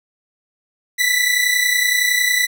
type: tone pair together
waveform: sawtooth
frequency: 1962 / 1992.8 Hz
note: B6 / B6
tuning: -12 / +15 cents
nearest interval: unison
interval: 27 cents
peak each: -14 dBFS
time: 0.98-2.47 s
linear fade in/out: 20 ms
effects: none